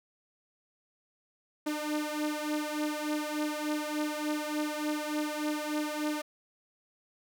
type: beating tone pair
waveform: sawtooth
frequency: 300 / 303.4 Hz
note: D4 / D#4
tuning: +37 / -44 cents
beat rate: 3.4 Hz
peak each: -29 / -31 dBFS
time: 1.66-6.22 s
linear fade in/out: 10 ms
effects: none